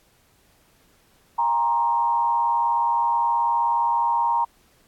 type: tone with frequency modulation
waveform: sine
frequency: 936 Hz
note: A#5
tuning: 7 cents sharp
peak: -18 dBFS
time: 1.38-4.45 s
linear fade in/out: 10 ms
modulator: 125 Hz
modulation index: 0.66
effects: pink hiss -60 dBFS RMS until 4.87 s + AAC 64 kbps